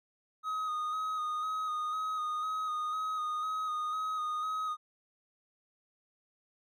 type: tone with vibrato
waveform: triangle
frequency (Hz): 1251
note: D#6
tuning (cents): +9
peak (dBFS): -30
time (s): 0.43-4.77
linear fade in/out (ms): 50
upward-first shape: square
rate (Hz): 2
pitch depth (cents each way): 24
effects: none